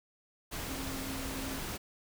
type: tone in noise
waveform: sine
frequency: 267.4 Hz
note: C4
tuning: 38 cents sharp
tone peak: -41 dBFS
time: 0.67-1.6 s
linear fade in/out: 20 ms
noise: pink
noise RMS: -39 dBFS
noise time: 0.51-1.78 s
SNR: -5 dB
effects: none